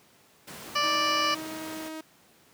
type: noise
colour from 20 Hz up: pink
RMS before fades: -42 dBFS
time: 0.47-1.89 s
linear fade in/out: 10 ms
type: harmonic tone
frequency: 587.3 Hz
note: D5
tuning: in tune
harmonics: 1 / 2 / 3 / 4 / 5 / 7 / 8 / 9 / 10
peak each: -35 / -26 / -34 / -33 / -31 / -40 / -35 / -35 / -40 dBFS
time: 0.75-1.35 s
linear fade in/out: 10 ms
type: tone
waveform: sawtooth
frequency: 315.9 Hz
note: D#4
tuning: 26 cents sharp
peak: -32 dBFS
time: 0.83-2.01 s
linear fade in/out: 5 ms
effects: pink hiss -59 dBFS RMS until 2.53 s + high-pass 150 Hz 12 dB/octave